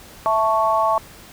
sine chord, A major, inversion second, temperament equal, 659.3 / 880 / 1108.7 Hz, E5 / A5 / C#6, 0 / 0 / 0 cents, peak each -20 / -20 / -19 dBFS, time 0.26-0.98 s, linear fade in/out 0 ms, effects pink hiss -43 dBFS RMS until 1.32 s

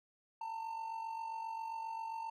triangle tone with amplitude modulation, 901 Hz, A5, 41 cents sharp, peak -35 dBFS, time 0.41-2.3 s, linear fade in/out 5 ms, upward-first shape sine, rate 47.5 Hz, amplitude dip 55%, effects none

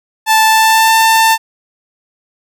sawtooth tone with pitch glide, 879 to 893.3 Hz, A5 to A5, -2 to +26 cents, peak -3 dBFS, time 0.26-1.38 s, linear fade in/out 50 ms, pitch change +28 cents, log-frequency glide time 0.46-0.96 s, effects none

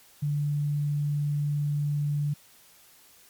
sine tone, 146.2 Hz, D3, 7 cents flat, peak -24 dBFS, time 0.22-2.34 s, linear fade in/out 10 ms, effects white hiss -56 dBFS RMS until 3.29 s + MP3 96 kbps

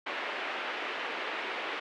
white band-pass noise, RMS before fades -36 dBFS, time 0.06-1.8 s, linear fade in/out 10 ms, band 310 to 2700 Hz, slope 24 dB/octave, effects none

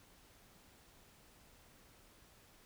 silence, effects pink hiss -64 dBFS RMS until 2.65 s

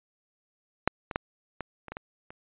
clicks, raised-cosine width 0.5 ms, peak -6 / -19 / -10 / -18 / -26 / -22 / -21 / -29 dBFS, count 8, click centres 0.876 / 1.112 / 1.159 / 1.607 / 1.883 / 1.92 / 1.969 / 2.305 s, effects resampled to 8000 Hz

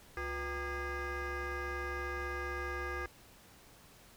sine tone with frequency modulation, 784 Hz, G5, in tune, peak -33 dBFS, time 0.17-3.06 s, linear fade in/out 2 ms, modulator 426 Hz, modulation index 2.8, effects tanh soft clip ceiling -35 dBFS + pink hiss -59 dBFS RMS until 4.16 s

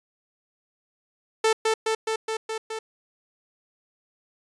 sawtooth tone with echo, 442.2 Hz, A4, 9 cents sharp, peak -14 dBFS, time 1.44-1.53 s, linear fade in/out 5 ms, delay 210 ms, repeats 6, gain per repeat -2 dB, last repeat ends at 2.79 s, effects resampled to 22050 Hz

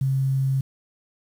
sine tone with quantisation, 134.3 Hz, C3, 46 cents sharp, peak -19 dBFS, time 0.01-0.61 s, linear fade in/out 5 ms, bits 8, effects none

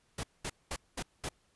pink noise bursts, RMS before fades -37 dBFS, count 5, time 0.18-1.29 s, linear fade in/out 5 ms, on 54 ms, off 210 ms, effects pink hiss -71 dBFS RMS until 1.55 s + resampled to 24000 Hz

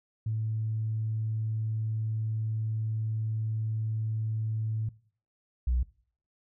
sine tone pair in turn, 110 / 61.74 Hz, A2 / B1, 0 / 0 cents, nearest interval minor seventh, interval 1000 cents, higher first, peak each -27 / -22 dBFS, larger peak second, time 0.26-4.89 / 5.67-5.83 s, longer first, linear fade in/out 5 ms, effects noise-tail reverb RT60 0.5 s tail -21 dB re dry + tanh soft clip ceiling -21 dBFS

